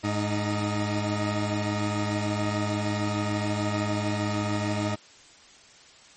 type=tone cluster; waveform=20% pulse; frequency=104.8 / 307.7 / 628 Hz; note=G#2 / D#4 / D#5; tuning=+16 / -19 / +16 cents; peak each=-22 / -26 / -31 dBFS; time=0.03-4.96 s; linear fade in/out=20 ms; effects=white hiss -52 dBFS RMS until 6.16 s + MP3 32 kbps